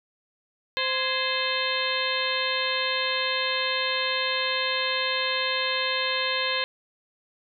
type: harmonic tone with a mistuned harmonic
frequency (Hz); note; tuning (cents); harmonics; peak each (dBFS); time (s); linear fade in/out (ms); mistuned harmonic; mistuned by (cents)
520; C5; -11; 1 / 2 / 3 / 4 / 5 / 6 / 7 / 8; -32 / -32 / -32 / -32 / -32 / -32 / -32 / -32; 0.77-6.64; 0; 3; +110
effects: none